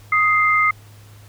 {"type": "tone pair together", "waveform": "sine", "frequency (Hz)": [1250.1, 2093], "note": ["D#6", "C7"], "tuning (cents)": [8, 0], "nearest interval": "major sixth", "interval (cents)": 892, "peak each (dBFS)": -16, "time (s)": [0.12, 0.71], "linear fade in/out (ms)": 5, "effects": ["added 104 Hz sine -42 dBFS peak until 1.28 s", "pink hiss -50 dBFS RMS until 1.28 s"]}